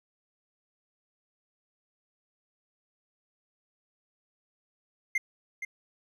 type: tone with echo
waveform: triangle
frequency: 2098 Hz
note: C7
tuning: 4 cents sharp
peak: -22 dBFS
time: 5.15-5.18 s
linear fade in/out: 5 ms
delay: 470 ms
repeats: 1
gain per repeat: -9 dB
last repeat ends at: 5.65 s
effects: none